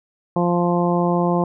harmonic tone, 174.61 Hz, F3, in tune, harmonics 1 / 2 / 3 / 4 / 5 / 6, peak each -19 / -22 / -24 / -25 / -26 / -27 dBFS, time 0.36-1.44 s, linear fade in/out 2 ms, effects none

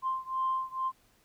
sine beating tone pair, 1046.5 / 1048.7 Hz, C6 / C6, 0 / +4 cents, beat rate 2.2 Hz, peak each -31 / -32 dBFS, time 0.02-0.92 s, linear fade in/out 50 ms, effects tanh soft clip ceiling -21 dBFS + pink hiss -66 dBFS RMS until 1.24 s

